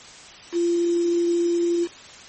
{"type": "tone with quantisation", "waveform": "sine", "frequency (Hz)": 343.6, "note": "F4", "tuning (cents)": -28, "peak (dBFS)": -18, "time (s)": [0.52, 1.88], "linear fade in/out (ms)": 50, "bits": 6, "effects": ["white hiss -43 dBFS RMS until 2.28 s", "MP3 32 kbps"]}